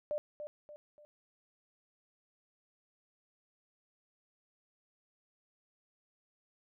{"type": "tone with echo", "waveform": "sine", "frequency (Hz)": 595, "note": "D5", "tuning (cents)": 22, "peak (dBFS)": -32, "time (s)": [0.11, 0.18], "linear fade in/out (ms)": 0, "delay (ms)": 290, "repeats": 3, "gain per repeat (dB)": -8, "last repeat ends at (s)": 1.05, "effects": []}